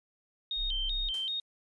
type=tone with vibrato; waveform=sine; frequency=3407 Hz; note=G#7; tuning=44 cents sharp; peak=-31 dBFS; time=0.51-1.4 s; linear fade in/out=2 ms; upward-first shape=square; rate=2.6 Hz; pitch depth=150 cents each way
type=tone; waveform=sine; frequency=32.73 Hz; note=C1; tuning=1 cent sharp; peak=-33 dBFS; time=0.56-1.12 s; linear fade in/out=50 ms
type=noise with exponential decay; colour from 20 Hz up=white; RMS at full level=-46 dBFS; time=1.14-1.42 s; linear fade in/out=1 ms; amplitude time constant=60 ms
effects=resampled to 24000 Hz